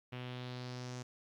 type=tone with low-pass filter sweep; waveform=sawtooth; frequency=124.9 Hz; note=B2; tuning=20 cents sharp; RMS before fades=-44 dBFS; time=0.12-1.03 s; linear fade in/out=10 ms; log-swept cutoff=2800 to 6600 Hz; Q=2.9; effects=12-bit